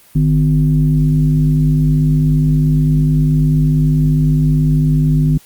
sine tone with frequency modulation, 152.3 Hz, D#3, 37 cents flat, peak -9 dBFS, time 0.15-5.38 s, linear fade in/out 10 ms, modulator 100 Hz, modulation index 0.74, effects white hiss -46 dBFS RMS until 5.45 s + Opus 32 kbps

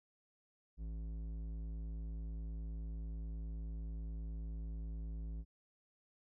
square tone with low-pass filter, 54.7 Hz, A1, 9 cents flat, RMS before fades -43 dBFS, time 0.77-5.45 s, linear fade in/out 50 ms, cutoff 230 Hz, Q 0.6, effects none

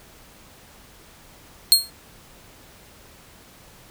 sawtooth tone with exponential decay, 4248 Hz, C8, 25 cents sharp, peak -4 dBFS, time 1.72-1.9 s, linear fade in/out 0 ms, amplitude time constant 38 ms, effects pink hiss -49 dBFS RMS until 3.9 s

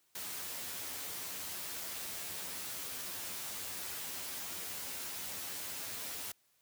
white noise with comb filter, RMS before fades -42 dBFS, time 0.15-6.32 s, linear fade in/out 5 ms, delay 11 ms, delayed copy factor +0.65, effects white hiss -73 dBFS RMS until 6.61 s + high-pass 60 Hz 12 dB/octave

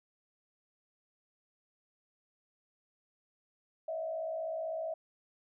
sine tone with frequency modulation, 647 Hz, E5, 32 cents flat, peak -34 dBFS, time 3.88-4.94 s, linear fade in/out 5 ms, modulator 55.8 Hz, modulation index 0.64, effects none

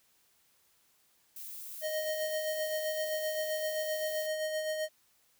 violet noise, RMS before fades -44 dBFS, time 1.36-4.27 s, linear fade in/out 5 ms
square tone with tremolo, 622.3 Hz, D#5, in tune, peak -31 dBFS, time 1.81-4.89 s, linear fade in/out 50 ms, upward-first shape sine, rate 7.7 Hz, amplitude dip 40%
effects white hiss -69 dBFS RMS until 5.39 s

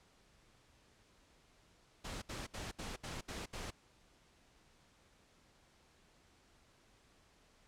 pink noise bursts, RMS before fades -44 dBFS, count 7, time 2.04-3.708 s, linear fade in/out 10 ms, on 180 ms, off 68 ms, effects pink hiss -68 dBFS RMS until 7.67 s + low-pass 8000 Hz 12 dB/octave

